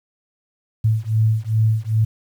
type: beating tone pair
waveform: sine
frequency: 108.9 / 111.4 Hz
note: A2 / A2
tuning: -17 / +22 cents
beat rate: 2.5 Hz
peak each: -18 dBFS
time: 0.84-2.05 s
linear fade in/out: 10 ms
effects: 8-bit